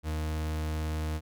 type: tone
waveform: 40% pulse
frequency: 77.78 Hz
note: D#2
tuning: in tune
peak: -29 dBFS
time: 0.03-1.21 s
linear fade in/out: 50 ms
effects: none